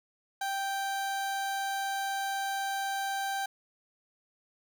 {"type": "tone", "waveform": "30% pulse", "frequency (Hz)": 784, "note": "G5", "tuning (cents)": 0, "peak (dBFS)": -28, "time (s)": [0.41, 3.46], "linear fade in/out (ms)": 5, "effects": []}